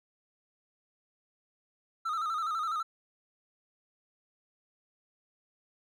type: tone with vibrato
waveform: triangle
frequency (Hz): 1286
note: E6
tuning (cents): -43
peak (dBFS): -28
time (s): 2.05-2.83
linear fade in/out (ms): 10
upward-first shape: square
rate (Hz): 12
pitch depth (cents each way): 66
effects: none